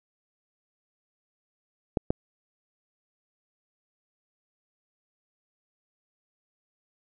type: clicks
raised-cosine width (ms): 2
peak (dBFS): -10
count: 2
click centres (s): 1.972 / 2.105
effects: none